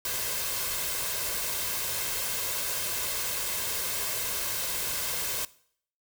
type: noise with comb filter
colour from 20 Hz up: white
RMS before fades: -31 dBFS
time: 0.05-5.45 s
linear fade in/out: 2 ms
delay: 1.9 ms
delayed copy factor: +0.5
effects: noise-tail reverb RT60 0.6 s tail -20 dB re dry